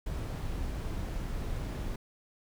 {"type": "noise", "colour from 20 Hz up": "brown", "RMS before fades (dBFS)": -35, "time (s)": [0.06, 1.96], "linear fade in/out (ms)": 5, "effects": []}